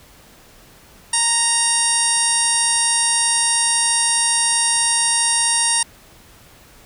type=harmonic tone with a mistuned harmonic; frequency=932.3 Hz; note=A#5; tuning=in tune; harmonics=1 / 2 / 3 / 4 / 5 / 6 / 7 / 8 / 9 / 10; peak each=-25 / -27 / -28 / -27 / -28 / -23 / -32 / -31 / -20 / -20 dBFS; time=1.13-5.83 s; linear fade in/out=5 ms; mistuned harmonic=9; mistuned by=+49 cents; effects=pink hiss -47 dBFS RMS until 6.85 s